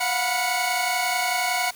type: tone cluster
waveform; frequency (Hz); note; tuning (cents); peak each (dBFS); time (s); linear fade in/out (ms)
sawtooth; 701 / 732 / 985 / 2221; F5 / F#5 / B5 / C#7; +6 / -19 / -5 / +3; -27 / -22 / -26 / -23; 0-1.71; 10
effects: white hiss -46 dBFS RMS until 1.75 s